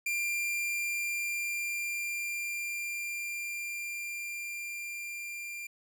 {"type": "tone with level ramp", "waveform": "45% pulse", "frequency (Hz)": 2384, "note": "D7", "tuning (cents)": 25, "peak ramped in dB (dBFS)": [-29, -38], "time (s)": [0.06, 5.67], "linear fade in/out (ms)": 5, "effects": []}